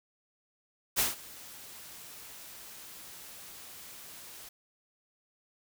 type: noise with ADSR envelope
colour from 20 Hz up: white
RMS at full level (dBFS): -26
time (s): 0.96-4.49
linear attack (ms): 29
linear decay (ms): 160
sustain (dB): -22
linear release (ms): 5
effects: none